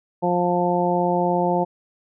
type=harmonic tone; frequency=176.6 Hz; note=F3; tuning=20 cents sharp; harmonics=1 / 2 / 3 / 4 / 5; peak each=-24 / -24 / -24 / -24 / -24 dBFS; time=0.22-1.65 s; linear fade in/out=20 ms; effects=none